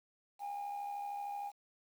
sine tone with amplitude modulation, 812 Hz, G#5, 39 cents flat, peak -34 dBFS, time 0.39-1.52 s, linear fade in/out 50 ms, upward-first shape sine, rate 73.1 Hz, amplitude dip 55%, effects tanh soft clip ceiling -36 dBFS + 10-bit

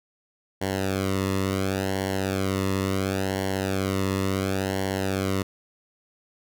sawtooth tone with flanger, 96.2 Hz, G2, 32 cents flat, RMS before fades -26 dBFS, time 0.61-5.43 s, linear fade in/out 10 ms, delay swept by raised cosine 0.8 to 1.3 ms, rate 0.71 Hz, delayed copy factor -0.9, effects none

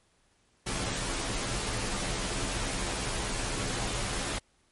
pink noise with comb filter, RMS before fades -32 dBFS, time 0.66-4.39 s, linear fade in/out 10 ms, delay 13 ms, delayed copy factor -0.9, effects pink hiss -68 dBFS RMS until 4.71 s + MP3 48 kbps

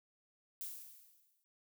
violet noise with exponential decay, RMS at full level -42 dBFS, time 0.61-1.44 s, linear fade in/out 0 ms, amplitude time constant 180 ms, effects none

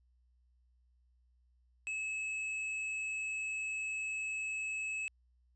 triangle tone with tanh clipping, 2590 Hz, E7, 31 cents flat, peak -37 dBFS, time 1.87-5.08 s, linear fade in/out 0 ms, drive 12 dB, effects added 61 Hz sine -67 dBFS peak until 5.55 s + resampled to 22050 Hz

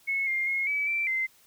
sine tone with pitch steps, 2191 / 2115 / 2159 / 2291 / 2341 / 2073 Hz, C#7 / C7 / C#7 / D7 / D7 / C7, -21 / +18 / -46 / -44 / -6 / -17 cents, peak -25 dBFS, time 0.07-1.27 s, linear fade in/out 20 ms, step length 200 ms, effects white hiss -60 dBFS RMS until 1.46 s

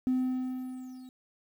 triangle tone with level ramp, 255.9 Hz, C4, 38 cents flat, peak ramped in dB -20 to -43 dBFS, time 0.07-1.09 s, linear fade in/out 0 ms, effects tanh soft clip ceiling -21 dBFS + 10-bit

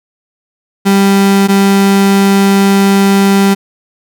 35% pulse tone pair in turn, 197 / 197 Hz, G3 / G3, +9 / +9 cents, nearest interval unison, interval 0 cents, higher neither, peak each -4 dBFS, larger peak neither, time 0.85-1.48 / 1.48-3.55 s, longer second, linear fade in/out 20 ms, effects none

